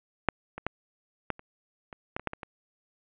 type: clicks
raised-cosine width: 0.5 ms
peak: -6 / -22 / -13 / -13 / -30 / -26 / -15 / -25 / -13 / -21 / -23 dBFS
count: 11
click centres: 0.287 / 0.58 / 0.666 / 1.303 / 1.394 / 1.928 / 2.165 / 2.196 / 2.273 / 2.334 / 2.432 s
effects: resampled to 8000 Hz + 8-bit